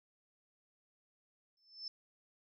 sine tone with exponential growth, 5280 Hz, E8, 2 cents sharp, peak -38 dBFS, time 1.57-1.88 s, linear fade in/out 2 ms, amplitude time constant 67 ms, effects none

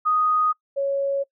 sine tone pair in turn, 1244.5 / 554.4 Hz, D#6 / C#5, 0 / 0 cents, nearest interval octave + major second, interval 1400 cents, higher first, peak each -17 / -20 dBFS, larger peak first, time 0.05-0.53 / 0.76-1.24 s, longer neither, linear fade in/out 20 ms, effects noise-tail reverb RT60 0.1 s tail -23 dB re dry

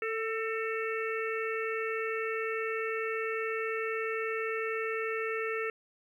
harmonic tone with a mistuned harmonic, 444.4 Hz, A4, 17 cents sharp, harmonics 1 / 3 / 4 / 5 / 6, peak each -33 / -38 / -39 / -40 / -41 dBFS, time 0.02-5.7 s, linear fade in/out 2 ms, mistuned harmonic 4, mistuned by +33 cents, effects 11-bit

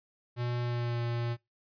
square tone with pitch glide, 121.1 to 118.54 Hz, B2 to A#2, -34 to +29 cents, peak -31 dBFS, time 0.36-1.37 s, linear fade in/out 50 ms, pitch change -37 cents, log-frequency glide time 0.6-1.02 s, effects noise-tail reverb RT60 0.2 s tail -22 dB re dry + resampled to 11025 Hz

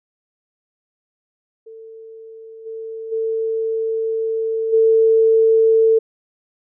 sine tone with level steps, 446.9 Hz, A4, 27 cents sharp, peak -35 / -27 / -18 / -10 dBFS, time 1.66-5.99 s, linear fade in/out 10 ms, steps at 2.65 / 3.11 / 4.72 s, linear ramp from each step 20 ms, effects none

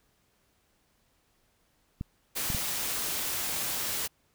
clicks, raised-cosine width 5 ms, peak -21 dBFS, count 3, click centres 2.011 / 2.502 / 2.548 s
white noise, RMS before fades -32 dBFS, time 2.35-4.08 s, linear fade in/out 20 ms
effects pink hiss -70 dBFS RMS until 4.34 s

